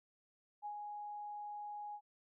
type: tone with ADSR envelope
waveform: sine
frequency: 830.6 Hz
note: G#5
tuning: in tune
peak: -40 dBFS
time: 0.62-2.01 s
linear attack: 36 ms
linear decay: 78 ms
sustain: -3 dB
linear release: 66 ms
effects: none